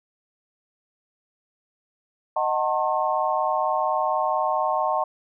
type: chord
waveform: sine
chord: D# diminished seventh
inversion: none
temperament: just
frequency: 622.3 / 746.7 / 896 / 1075.3 Hz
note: D#5 / F#5 / A5 / C6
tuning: 0 / +16 / +31 / +47 cents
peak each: -26 dBFS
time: 2.36-5.04 s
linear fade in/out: 5 ms
effects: none